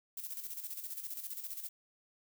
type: noise with tremolo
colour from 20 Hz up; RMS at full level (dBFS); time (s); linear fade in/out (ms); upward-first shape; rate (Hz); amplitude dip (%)
violet; -41; 0.17-1.69; 5; square; 15; 60
effects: none

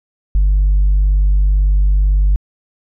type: tone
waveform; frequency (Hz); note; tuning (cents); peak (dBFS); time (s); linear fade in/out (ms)
sine; 49; G1; 0; -7; 0.35-2.36; 0
effects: tanh soft clip ceiling -7 dBFS

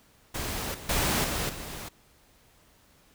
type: noise with level steps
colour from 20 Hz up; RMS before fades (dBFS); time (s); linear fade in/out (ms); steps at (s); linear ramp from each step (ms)
pink; -33 / -43 / -26 / -30 / -39; 0.34-1.89; 10; 0.74 / 0.89 / 1.24 / 1.49; 5
effects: pink hiss -61 dBFS RMS until 3.14 s

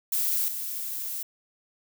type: noise with level steps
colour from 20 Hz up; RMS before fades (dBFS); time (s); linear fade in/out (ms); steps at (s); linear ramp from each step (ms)
violet; -26 / -33; 0.12-1.23; 5; 0.48; 2
effects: none

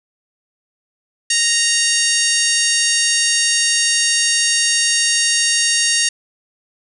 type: harmonic tone with a mistuned harmonic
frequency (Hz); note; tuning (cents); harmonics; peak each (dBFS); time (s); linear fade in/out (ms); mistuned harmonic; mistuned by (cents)
932.3; A#5; 0; 2 / 3 / 4 / 5 / 6 / 7 / 8 / 9 / 10; -22 / -22 / -24 / -21 / -21 / -21 / -26 / -26 / -22; 1.3-6.09; 5; 5; -32
effects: none

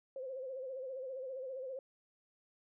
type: tone with vibrato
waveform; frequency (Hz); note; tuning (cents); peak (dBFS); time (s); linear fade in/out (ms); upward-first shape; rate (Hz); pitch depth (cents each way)
sine; 523.3; C5; 0; -40; 0.16-1.79; 2; sine; 15; 69
effects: none

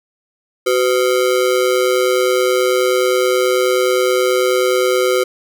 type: ring-modulated tone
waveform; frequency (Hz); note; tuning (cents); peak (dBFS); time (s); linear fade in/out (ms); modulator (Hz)
square; 440; A4; 0; -10; 0.66-5.24; 10; 64.7
effects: none

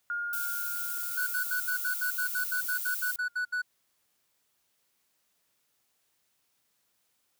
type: tone with exponential decay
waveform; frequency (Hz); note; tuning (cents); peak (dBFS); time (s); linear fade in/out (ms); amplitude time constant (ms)
sine; 1420; F6; +28; -29; 0.1-3.55; 1; 750
type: noise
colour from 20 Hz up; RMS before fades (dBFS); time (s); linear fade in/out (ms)
violet; -35; 0.33-3.16; 2
type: tone bursts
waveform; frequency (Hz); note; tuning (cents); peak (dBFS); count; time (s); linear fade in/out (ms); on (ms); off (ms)
triangle; 1480; F#6; 0; -26; 15; 1.17-3.62; 10; 98; 70
effects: white hiss -74 dBFS RMS until 7.39 s + high-pass 60 Hz 12 dB/octave

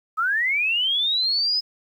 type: linear sweep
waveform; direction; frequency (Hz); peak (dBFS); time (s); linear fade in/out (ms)
sine; up; 1244 to 5110; -19; 0.17-1.61; 20
effects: 9-bit

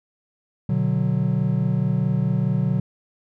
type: chord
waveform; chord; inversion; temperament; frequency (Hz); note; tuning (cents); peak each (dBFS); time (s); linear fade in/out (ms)
triangle; B minor; none; just; 123.47 / 148.16 / 185.21; B2 / D3 / F#3; 0 / +16 / +2; -21; 0.69-2.8; 5
effects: none

